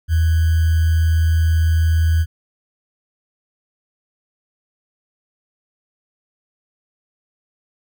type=tone with sample-and-hold; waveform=sine; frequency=81.2 Hz; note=E2; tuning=26 cents flat; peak=-12 dBFS; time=0.08-2.26 s; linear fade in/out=50 ms; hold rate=1575 Hz; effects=none